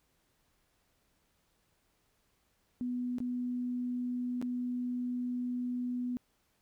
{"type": "tone with dropouts", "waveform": "sine", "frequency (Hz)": 246.9, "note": "B3", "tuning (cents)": 0, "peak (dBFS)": -32, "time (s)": [2.81, 6.17], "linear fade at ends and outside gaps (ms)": 0, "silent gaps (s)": [[3.184, 3.203], [4.415, 4.425]], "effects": ["pink hiss -74 dBFS RMS until 6.61 s"]}